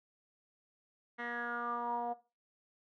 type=tone with low-pass filter sweep; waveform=10% pulse; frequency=238.7 Hz; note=A#3; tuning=41 cents sharp; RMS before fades=-37 dBFS; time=1.18-2.14 s; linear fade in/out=20 ms; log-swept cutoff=2100 to 770 Hz; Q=7.9; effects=noise-tail reverb RT60 0.3 s tail -17 dB re dry